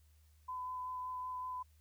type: tone with vibrato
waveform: sine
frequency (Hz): 1009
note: B5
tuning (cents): +37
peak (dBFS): -39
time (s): 0.48-1.63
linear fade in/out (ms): 10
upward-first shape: sine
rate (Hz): 5.3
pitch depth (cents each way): 10
effects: added 76 Hz sine -63 dBFS peak until 1.8 s + white hiss -75 dBFS RMS until 1.8 s